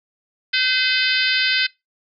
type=harmonic tone with a mistuned harmonic; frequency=512 Hz; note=C5; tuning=38 cents flat; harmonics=3 / 4 / 5 / 6 / 7 / 8 / 9 / 10; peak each=-22 / -23 / -24 / -25 / -25 / -26 / -27 / -27 dBFS; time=0.53-1.67 s; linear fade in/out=10 ms; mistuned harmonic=10; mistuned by=-57 cents; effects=noise-tail reverb RT60 0.2 s tail -22 dB re dry